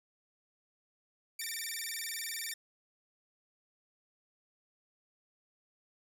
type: tone with vibrato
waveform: 10% pulse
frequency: 2052 Hz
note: C7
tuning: 34 cents flat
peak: -28 dBFS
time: 1.39-2.54 s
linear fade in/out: 5 ms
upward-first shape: square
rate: 20 Hz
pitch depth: 210 cents each way
effects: none